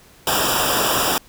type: noise with comb filter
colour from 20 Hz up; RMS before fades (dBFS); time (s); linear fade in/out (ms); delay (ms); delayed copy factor
pink; -19; 0.27-1.18; 2; 0.47; -0.9
effects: pink hiss -49 dBFS RMS until 1.28 s